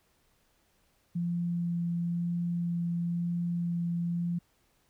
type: tone with vibrato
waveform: sine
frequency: 172 Hz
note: F3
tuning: 26 cents flat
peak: -28 dBFS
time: 1.15-4.39 s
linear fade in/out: 10 ms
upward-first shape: sine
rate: 1 Hz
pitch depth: 8 cents each way
effects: pink hiss -70 dBFS RMS until 4.89 s